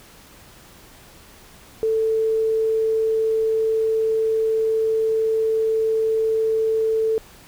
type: tone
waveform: sine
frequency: 443 Hz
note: A4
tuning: 12 cents sharp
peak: -17 dBFS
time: 1.83-7.18 s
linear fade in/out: 0 ms
effects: pink hiss -47 dBFS RMS until 7.47 s